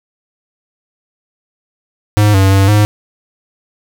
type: tone with pitch steps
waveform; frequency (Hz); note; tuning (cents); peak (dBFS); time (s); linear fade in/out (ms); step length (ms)
square; 104.7 / 96.4 / 97.4 / 104.8; G#2 / G2 / G2 / G#2; +15 / -28 / -11 / +16; -7; 2.17-2.85; 0; 170
effects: none